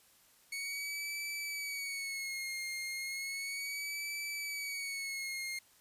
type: tone with vibrato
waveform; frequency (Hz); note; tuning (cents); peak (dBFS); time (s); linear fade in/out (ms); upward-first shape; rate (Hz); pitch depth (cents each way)
sawtooth; 2217; C#7; 0; -34; 0.52-5.59; 5; sine; 0.34; 72
effects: white hiss -65 dBFS RMS until 5.8 s + resampled to 32000 Hz